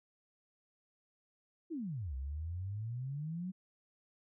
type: exponential two-way sweep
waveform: sine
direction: down then up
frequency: 354.6 to 63.9 to 190.7 Hz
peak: -37 dBFS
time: 1.7-3.52 s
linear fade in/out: 20 ms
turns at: 2.15 s
effects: none